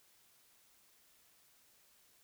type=silence; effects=white hiss -68 dBFS RMS until 2.23 s